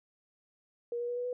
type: tone with pitch steps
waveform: sine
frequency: 475 / 480 / 485 / 490 / 495.2 Hz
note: A#4 / B4 / B4 / B4 / B4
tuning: +33 / -49 / -31 / -14 / +5 cents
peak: -32 dBFS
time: 0.92-1.33 s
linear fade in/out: 2 ms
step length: 82 ms
effects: none